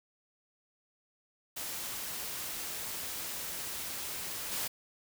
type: noise with level steps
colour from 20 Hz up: white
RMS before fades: -39 / -35 dBFS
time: 1.56-4.68 s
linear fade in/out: 10 ms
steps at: 4.51 s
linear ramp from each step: 20 ms
effects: none